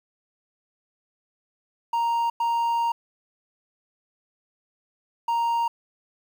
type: tone bursts at uneven times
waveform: triangle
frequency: 932.3 Hz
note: A#5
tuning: in tune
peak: -19 dBFS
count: 3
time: 1.93-2.3 / 2.4-2.92 / 5.28-5.68 s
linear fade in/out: 5 ms
effects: 9-bit